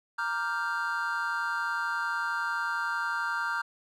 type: chord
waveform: triangle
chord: G minor seventh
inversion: first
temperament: equal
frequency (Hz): 932.3 / 1174.7 / 1396.9 / 1568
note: Bb5 / D6 / F6 / G6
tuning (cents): 0 / 0 / 0 / 0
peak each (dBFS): -33 / -35 / -30 / -32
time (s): 0.18-3.62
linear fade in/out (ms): 10
effects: none